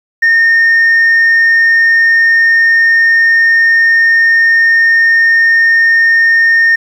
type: tone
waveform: sine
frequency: 1830 Hz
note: A#6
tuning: 32 cents flat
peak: -3 dBFS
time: 0.22-6.76 s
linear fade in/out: 10 ms
effects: tanh soft clip ceiling -3 dBFS + 7-bit